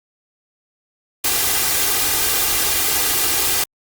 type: noise with comb filter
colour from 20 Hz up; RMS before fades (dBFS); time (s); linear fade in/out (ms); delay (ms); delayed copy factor
white; -18; 1.24-3.64; 5; 2.5; +0.6
effects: Opus 48 kbps